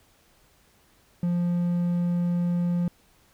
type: tone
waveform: triangle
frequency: 174.61 Hz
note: F3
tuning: in tune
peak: -20 dBFS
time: 1.23-2.88 s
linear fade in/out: 2 ms
effects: pink hiss -61 dBFS RMS until 3.33 s